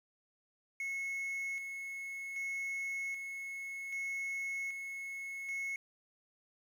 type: tone with tremolo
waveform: triangle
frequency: 2186 Hz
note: C#7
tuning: 25 cents flat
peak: -34 dBFS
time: 0.8-5.76 s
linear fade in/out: 2 ms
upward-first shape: square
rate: 0.64 Hz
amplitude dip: 40%
effects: 10-bit